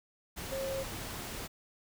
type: tone in noise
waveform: sine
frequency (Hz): 538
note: C5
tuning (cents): +48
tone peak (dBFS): -34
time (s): 0.51-0.84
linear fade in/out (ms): 20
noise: pink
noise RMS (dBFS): -41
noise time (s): 0.36-1.48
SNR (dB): +4
effects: none